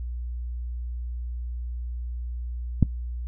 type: click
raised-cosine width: 5 ms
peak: -4 dBFS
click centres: 2.827 s
effects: noise-tail reverb RT60 0.1 s tail -19 dB re dry + added 60 Hz sine -29 dBFS peak until 3.27 s